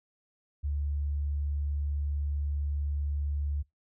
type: tone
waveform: sine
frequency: 72.3 Hz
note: D2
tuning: 27 cents flat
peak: -28 dBFS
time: 0.63-3.63 s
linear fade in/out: 20 ms
effects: noise-tail reverb RT60 0.2 s tail -25 dB re dry